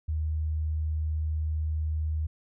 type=tone; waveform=sine; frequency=77.78 Hz; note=D#2; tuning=in tune; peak=-26 dBFS; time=0.08-2.27 s; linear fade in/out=10 ms; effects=none